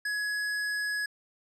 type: tone with hard clipping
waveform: sine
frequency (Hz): 1681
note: G#6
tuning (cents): +20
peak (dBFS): -30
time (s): 0.05-1.06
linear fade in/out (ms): 5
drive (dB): 18
effects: low-pass 10000 Hz 12 dB/octave